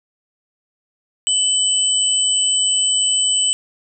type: tone pair together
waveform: sine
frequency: 2999 / 8006 Hz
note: F#7 / B8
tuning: +23 / +23 cents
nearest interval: octave + perfect fourth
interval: 1700 cents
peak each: -17 dBFS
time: 1.27-3.53 s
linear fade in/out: 0 ms
effects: none